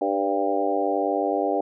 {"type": "harmonic tone with a mistuned harmonic", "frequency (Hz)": 99.2, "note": "G2", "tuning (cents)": 21, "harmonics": [3, 4, 5, 6, 7, 8], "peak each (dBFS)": [-28, -28, -28, -28, -28, -28], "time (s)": [0.01, 1.61], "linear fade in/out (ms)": 5, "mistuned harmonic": 6, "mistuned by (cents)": -31, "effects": []}